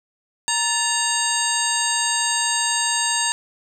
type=harmonic tone with a mistuned harmonic; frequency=932.3 Hz; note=A#5; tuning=in tune; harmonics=1 / 2 / 3 / 4 / 5 / 7 / 8 / 9; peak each=-26 / -27 / -28 / -29 / -28 / -27 / -28 / -25 dBFS; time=0.48-3.32 s; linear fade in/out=0 ms; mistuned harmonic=2; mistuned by=-110 cents; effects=8-bit